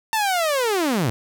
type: linear sweep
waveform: sawtooth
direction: down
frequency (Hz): 904 to 100.3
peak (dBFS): -15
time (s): 0.13-1.1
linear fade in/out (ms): 0
effects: none